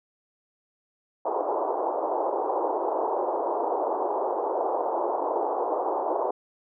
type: band-pass noise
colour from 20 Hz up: white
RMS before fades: -27 dBFS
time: 1.25-6.31 s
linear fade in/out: 5 ms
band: 340 to 960 Hz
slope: 48 dB/octave
effects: none